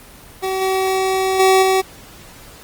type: tone with level steps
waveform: 25% pulse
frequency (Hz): 380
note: F#4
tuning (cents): +46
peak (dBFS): -15 / -12 / -6 / -9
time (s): 0.42-1.82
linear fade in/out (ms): 20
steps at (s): 0.61 / 1.39 / 1.62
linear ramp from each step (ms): 10
effects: pink hiss -41 dBFS RMS until 2.63 s + Opus 24 kbps